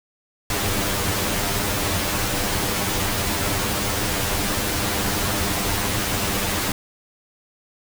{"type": "noise with comb filter", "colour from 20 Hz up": "pink", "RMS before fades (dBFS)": -23, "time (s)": [0.5, 6.72], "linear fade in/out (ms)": 2, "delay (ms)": 10, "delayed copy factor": 0.7, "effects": []}